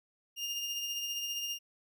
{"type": "tone with tremolo", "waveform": "30% pulse", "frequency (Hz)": 2820, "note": "F7", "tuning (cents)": 16, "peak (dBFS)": -30, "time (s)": [0.36, 1.59], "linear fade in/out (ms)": 50, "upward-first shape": "triangle", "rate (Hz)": 15, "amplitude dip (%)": 40, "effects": []}